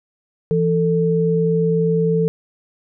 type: tone pair together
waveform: sine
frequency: 166.83 / 444.2 Hz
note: E3 / A4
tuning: +21 / +16 cents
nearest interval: octave + perfect fourth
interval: 1695 cents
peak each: -17 dBFS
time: 0.51-2.28 s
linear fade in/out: 0 ms
effects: none